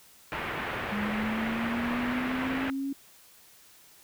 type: low-pass noise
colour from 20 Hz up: white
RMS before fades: -34 dBFS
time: 0.32-2.7 s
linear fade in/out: 0 ms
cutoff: 2300 Hz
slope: 24 dB/octave
type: linear sweep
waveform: sine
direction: up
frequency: 205.2 to 277.2 Hz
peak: -29 dBFS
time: 0.92-2.93 s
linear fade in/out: 5 ms
effects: white hiss -56 dBFS RMS until 4.03 s